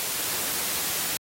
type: noise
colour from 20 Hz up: white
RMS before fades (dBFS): -28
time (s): 0-1.17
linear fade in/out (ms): 0
effects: high-pass 80 Hz 12 dB/octave + AAC 48 kbps